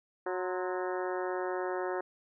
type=harmonic tone with a mistuned harmonic; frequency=183.4 Hz; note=F#3; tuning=15 cents flat; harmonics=2 / 3 / 4 / 5 / 6 / 7 / 8 / 9 / 10; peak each=-34 / -38 / -40 / -42 / -44 / -45 / -46 / -47 / -48 dBFS; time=0.26-2.01 s; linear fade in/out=5 ms; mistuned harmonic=6; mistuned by=-80 cents; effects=none